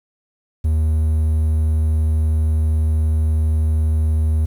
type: tone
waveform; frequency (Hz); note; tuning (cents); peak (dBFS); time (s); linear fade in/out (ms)
triangle; 78.1; D#2; +7; -12; 0.64-4.46; 10
effects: 8-bit